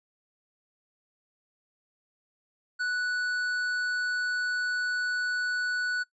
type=tone with hard clipping; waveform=triangle; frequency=1480 Hz; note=F#6; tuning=in tune; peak=-28 dBFS; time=2.79-6.04 s; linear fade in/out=20 ms; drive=11 dB; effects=noise-tail reverb RT60 0.1 s tail -20 dB re dry + resampled to 24000 Hz